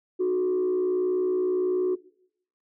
sine tone with frequency modulation, 366.8 Hz, F#4, 15 cents flat, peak -20 dBFS, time 0.19-1.96 s, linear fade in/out 20 ms, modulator 61.4 Hz, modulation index 0.43, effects noise-tail reverb RT60 0.7 s tail -21 dB re dry + tanh soft clip ceiling -19 dBFS

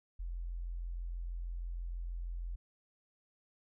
sine tone, 43.13 Hz, F1, 21 cents flat, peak -37 dBFS, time 0.19-2.56 s, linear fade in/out 10 ms, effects none

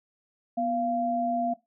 sine tone pair together, 244.3 / 691 Hz, B3 / F5, -19 / -19 cents, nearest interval octave + tritone, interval 1800 cents, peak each -30 / -26 dBFS, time 0.57-1.54 s, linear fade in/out 10 ms, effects noise-tail reverb RT60 0.2 s tail -18 dB re dry

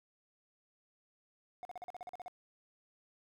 triangle tone bursts, 723 Hz, F#5, 40 cents flat, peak -40 dBFS, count 11, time 1.63-2.281 s, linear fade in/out 0 ms, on 21 ms, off 42 ms, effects none

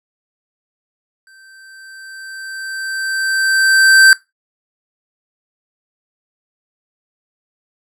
square tone with exponential growth, 1557 Hz, G6, 12 cents flat, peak -4 dBFS, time 1.27-4.13 s, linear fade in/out 1 ms, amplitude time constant 620 ms, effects noise-tail reverb RT60 0.2 s tail -20 dB re dry + low-pass 12000 Hz 12 dB/octave

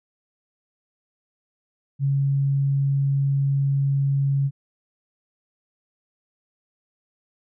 sine tone, 138.59 Hz, C#3, in tune, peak -18 dBFS, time 1.99-4.51 s, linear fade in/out 50 ms, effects none

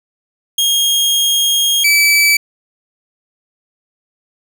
sawtooth tone pair in turn, 3250 / 2304 Hz, G#7 / D7, -38 / -34 cents, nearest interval tritone, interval 596 cents, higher first, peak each -8 / -5 dBFS, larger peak second, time 0.58-1.84 / 1.84-2.37 s, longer first, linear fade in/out 5 ms, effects none

